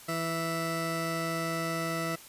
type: tone pair together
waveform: 20% pulse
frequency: 164.82 / 659.3 Hz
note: E3 / E5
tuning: 0 / 0 cents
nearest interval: 2 octaves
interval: 2400 cents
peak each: -28 dBFS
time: 0.08-2.16 s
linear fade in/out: 10 ms
effects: white hiss -50 dBFS RMS until 2.28 s + resampled to 32000 Hz